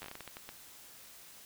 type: slowing click train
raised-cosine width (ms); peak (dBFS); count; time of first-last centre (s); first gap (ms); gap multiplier
0.3; -28; 11; 0.02-0.491; 10; 1.32
effects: white hiss -54 dBFS RMS until 1.45 s